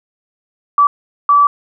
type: tone bursts at uneven times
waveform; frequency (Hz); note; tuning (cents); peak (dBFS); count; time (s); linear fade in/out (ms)
sine; 1154; D6; -31; -6; 2; 0.78-0.87 / 1.29-1.47; 2
effects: none